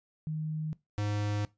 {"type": "tone pair in turn", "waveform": ["sine", "square"], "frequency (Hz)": [155.56, 103.82], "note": ["D#3", "G#2"], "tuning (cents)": [0, 0], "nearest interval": "perfect fifth", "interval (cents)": 700, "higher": "first", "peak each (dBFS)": [-31, -30], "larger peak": "second", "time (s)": [[0.27, 0.73], [0.98, 1.45]], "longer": "second", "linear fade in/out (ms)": 0, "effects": ["noise-tail reverb RT60 0.2 s tail -20 dB re dry", "resampled to 16000 Hz"]}